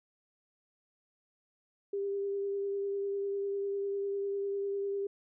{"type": "tone with vibrato", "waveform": "sine", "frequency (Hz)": 398.3, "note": "G4", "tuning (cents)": 28, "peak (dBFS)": -31, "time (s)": [1.93, 5.07], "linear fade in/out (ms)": 5, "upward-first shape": "sine", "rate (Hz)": 10, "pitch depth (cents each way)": 14, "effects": []}